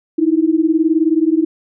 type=beating tone pair; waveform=sine; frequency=311.1 / 330.1 Hz; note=D#4 / E4; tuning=0 / +2 cents; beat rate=19 Hz; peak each=-14 dBFS; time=0.18-1.45 s; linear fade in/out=10 ms; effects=none